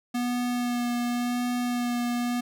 square tone with vibrato, 243 Hz, B3, 28 cents flat, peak -26 dBFS, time 0.14-2.41 s, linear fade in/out 10 ms, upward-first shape sine, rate 0.91 Hz, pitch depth 15 cents each way, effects none

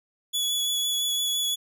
sawtooth tone with vibrato, 3400 Hz, G#7, 40 cents sharp, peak -21 dBFS, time 0.33-1.56 s, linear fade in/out 20 ms, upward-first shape sine, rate 5.9 Hz, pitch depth 14 cents each way, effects none

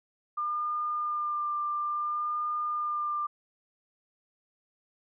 sine tone with vibrato, 1200 Hz, D6, 37 cents sharp, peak -28 dBFS, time 0.37-3.27 s, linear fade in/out 10 ms, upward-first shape sine, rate 0.58 Hz, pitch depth 16 cents each way, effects none

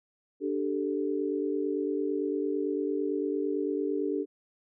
sine chord, D suspended fourth, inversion none, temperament just, 293.7 / 391.6 / 440.5 Hz, D4 / G4 / A4, 0 / -2 / +2 cents, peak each -31 / -31 / -33 dBFS, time 0.4-4.26 s, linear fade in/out 50 ms, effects none

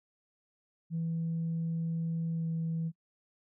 sine tone with pitch glide, 164.81 to 163.58 Hz, E3 to E3, 0 to -13 cents, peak -29 dBFS, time 0.9-2.92 s, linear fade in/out 50 ms, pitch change -13 cents, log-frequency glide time 2.33-2.46 s, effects noise-tail reverb RT60 0.1 s tail -25 dB re dry + tanh soft clip ceiling -27 dBFS

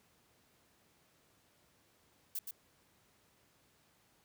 violet noise with echo, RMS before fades -38 dBFS, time 2.35-2.39 s, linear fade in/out 5 ms, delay 120 ms, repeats 1, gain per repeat -5 dB, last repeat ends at 2.51 s, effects pink hiss -70 dBFS RMS until 4.24 s + high-pass 80 Hz 12 dB/octave

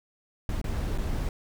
brown noise with dropouts, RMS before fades -29 dBFS, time 0.49-1.29 s, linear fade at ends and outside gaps 2 ms, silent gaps 0.615-0.641 / 0.978-0.983 s, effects none

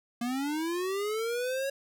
square linear sweep, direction up, 233.1 to 554.4 Hz, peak -30 dBFS, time 0.21-1.7 s, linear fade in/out 5 ms, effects none

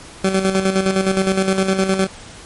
20% pulse tone with tremolo, 191.1 Hz, G3, 44 cents flat, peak -8 dBFS, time 0.24-2.07 s, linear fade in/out 5 ms, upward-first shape square, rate 9.7 Hz, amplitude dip 55%, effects pink hiss -38 dBFS RMS until 2.45 s + MP3 48 kbps

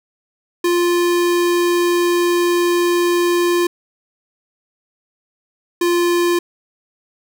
square tone pair in turn, 349.2 / 348 Hz, F4 / F4, 0 / -6 cents, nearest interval unison, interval 6 cents, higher first, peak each -14 dBFS, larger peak neither, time 0.64-3.67 / 5.81-6.39 s, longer first, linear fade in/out 5 ms, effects none

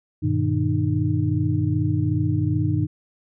sine tone cluster, 98.1 / 120.7 / 154.4 / 305.1 Hz, G2 / B2 / D#3 / D#4, +2 / -39 / -13 / -34 cents, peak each -23 / -24 / -25 / -25 dBFS, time 0.22-2.87 s, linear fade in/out 20 ms, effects none

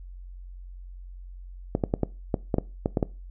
clicks, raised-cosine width 2 ms, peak -9 dBFS, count 10, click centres 1.751 / 1.838 / 1.939 / 2.033 / 2.342 / 2.542 / 2.584 / 2.859 / 2.972 / 3.028 s, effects noise-tail reverb RT60 0.3 s tail -21 dB re dry + added 45 Hz sine -39 dBFS peak until 3.3 s

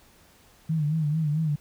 sine tone with vibrato, 154 Hz, D#3, 17 cents flat, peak -22 dBFS, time 0.69-1.56 s, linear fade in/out 10 ms, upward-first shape sine, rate 4.5 Hz, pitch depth 87 cents each way, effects pink hiss -57 dBFS RMS until 1.6 s

